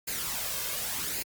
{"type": "noise with flanger", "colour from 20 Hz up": "white", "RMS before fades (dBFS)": -33, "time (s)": [0.07, 1.23], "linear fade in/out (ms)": 10, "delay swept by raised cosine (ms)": [0.43, 1.93], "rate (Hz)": 0.89, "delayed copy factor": 0.55, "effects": ["Opus 48 kbps"]}